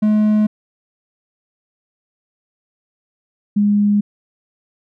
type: tone pair in turn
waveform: triangle / sine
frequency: 212.7 / 205.7 Hz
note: G#3 / G#3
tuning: +42 / -16 cents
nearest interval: minor second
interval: 58 cents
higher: first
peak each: -9 / -11 dBFS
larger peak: first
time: 0.02-0.47 / 3.56-4.01 s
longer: neither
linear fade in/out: 10 ms
effects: none